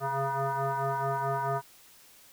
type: tone with frequency modulation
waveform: sine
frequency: 134.7 Hz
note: C#3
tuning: 49 cents flat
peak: -27 dBFS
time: 0-1.62 s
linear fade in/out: 50 ms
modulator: 274 Hz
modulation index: 4.3
effects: white hiss -56 dBFS RMS until 2.32 s